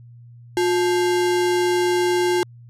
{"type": "tone with sample-and-hold", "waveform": "sine", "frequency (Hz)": 357.2, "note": "F4", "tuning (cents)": 39, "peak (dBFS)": -16, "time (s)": [0.57, 2.43], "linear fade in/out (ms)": 0, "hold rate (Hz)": 1225, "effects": ["added 119 Hz sine -41 dBFS peak until 2.69 s", "low-pass 10000 Hz 12 dB/octave"]}